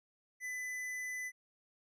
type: tone with tanh clipping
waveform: triangle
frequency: 2003 Hz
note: B6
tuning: 24 cents sharp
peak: -40 dBFS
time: 0.4-1.32 s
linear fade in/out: 50 ms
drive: 17 dB
effects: none